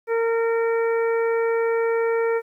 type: harmonic tone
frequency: 458.6 Hz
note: A#4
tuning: 28 cents flat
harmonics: 1 / 2 / 3 / 4 / 5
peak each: -19 / -31 / -32 / -34 / -36 dBFS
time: 0.07-2.42 s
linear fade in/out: 50 ms
effects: 10-bit